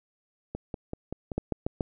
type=two click trains; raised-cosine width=2 ms; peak=-20 / -14 dBFS; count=5 / 4; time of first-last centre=0.55-1.318 / 1.38-1.808 s; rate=5.21 / 7.01 Hz; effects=none